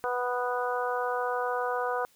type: harmonic tone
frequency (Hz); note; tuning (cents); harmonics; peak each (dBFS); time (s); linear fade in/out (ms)
246.9; B3; 0; 2 / 3 / 4 / 5 / 6; -31 / -33 / -34 / -35 / -36; 0.04-2.05; 0
effects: white hiss -63 dBFS RMS until 2.15 s